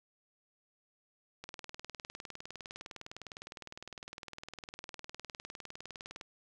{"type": "click train", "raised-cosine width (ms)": 0.2, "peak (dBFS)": -27, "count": 95, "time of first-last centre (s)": [1.44, 6.212], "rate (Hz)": 19.7, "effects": []}